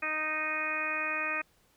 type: harmonic tone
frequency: 310 Hz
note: D#4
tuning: 6 cents flat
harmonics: 1 / 2 / 3 / 4 / 5 / 6 / 7 / 8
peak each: -45 / -41 / -45 / -37 / -39 / -37 / -41 / -33 dBFS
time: 0.02-1.42 s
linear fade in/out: 10 ms
effects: pink hiss -67 dBFS RMS until 1.76 s